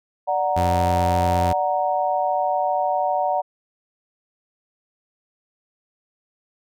sine chord, D augmented, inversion none, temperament equal, 587.3 / 740 / 932.3 Hz, D5 / F#5 / A#5, 0 / 0 / 0 cents, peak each -24 / -21 / -25 dBFS, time 0.27-3.42 s, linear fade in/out 20 ms
sawtooth tone, 88.6 Hz, F2, 25 cents sharp, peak -17 dBFS, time 0.56-1.53 s, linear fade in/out 10 ms
effects none

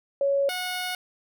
sine / 10% pulse tone pair in turn, 557 / 729.1 Hz, C#5 / F#5, +8 / -26 cents, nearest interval perfect fourth, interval 466 cents, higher second, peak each -20 dBFS, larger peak neither, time 0.21-0.49 / 0.49-0.95 s, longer second, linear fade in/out 2 ms, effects none

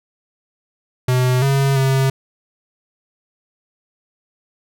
square tone with pitch steps, 126.7 / 137.3 / 134.1 Hz, B2 / C#3 / C3, +45 / -16 / +43 cents, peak -14 dBFS, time 1.08-2.1 s, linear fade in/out 5 ms, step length 340 ms, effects none

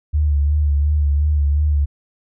sine tone with vibrato, 73.42 Hz, D2, in tune, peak -13 dBFS, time 0.13-1.86 s, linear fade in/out 20 ms, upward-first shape sine, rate 2.8 Hz, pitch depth 48 cents each way, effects none

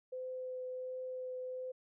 sine tone with vibrato, 510 Hz, C5, 44 cents flat, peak -39 dBFS, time 0.12-1.72 s, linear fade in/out 10 ms, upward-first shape triangle, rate 1.4 Hz, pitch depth 9 cents each way, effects none

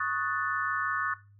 sine chord, D# half-diminished seventh, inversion third, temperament equal with one note detuned, 1108.7 / 1254.6 / 1480 / 1760 Hz, C#6 / D#6 / F#6 / A6, 0 / +14 / 0 / 0 cents, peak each -33 dBFS, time 0-1.14 s, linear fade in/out 5 ms, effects noise-tail reverb RT60 0.3 s tail -17 dB re dry + added 101 Hz sine -54 dBFS peak until 1.39 s

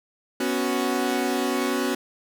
sawtooth chord, B suspended second, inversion none, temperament equal, 246.9 / 277.2 / 370 Hz, B3 / C#4 / F#4, 0 / 0 / 0 cents, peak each -23 dBFS, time 0.4-1.95 s, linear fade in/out 5 ms, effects none

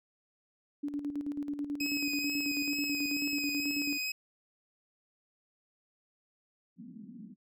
sine tone with tremolo, 288.8 Hz, D4, 29 cents flat, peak -31 dBFS, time 0.83-3.98 s, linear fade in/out 10 ms, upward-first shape square, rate 9.2 Hz, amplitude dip 60%
25% pulse tone with vibrato, 2536 Hz, D#7, 32 cents sharp, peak -29 dBFS, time 1.8-4.12 s, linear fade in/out 5 ms, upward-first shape sine, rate 2.2 Hz, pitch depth 24 cents each way
white band-pass noise, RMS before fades -48 dBFS, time 6.76-7.36 s, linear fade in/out 50 ms, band 180 to 250 Hz, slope 48 dB/octave
effects none

